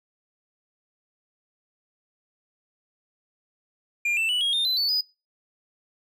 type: tone with pitch steps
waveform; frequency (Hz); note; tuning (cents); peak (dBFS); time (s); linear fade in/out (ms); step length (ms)
triangle; 2400 / 2663 / 2955 / 3278 / 3638 / 4036 / 4479 / 4969; D7 / E7 / F#7 / G#7 / A#7 / B7 / C#8 / D#8; +37 / +17 / -3 / -23 / -43 / +37 / +17 / -3; -20; 4.05-5.01; 5; 120
effects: noise-tail reverb RT60 0.3 s tail -25 dB re dry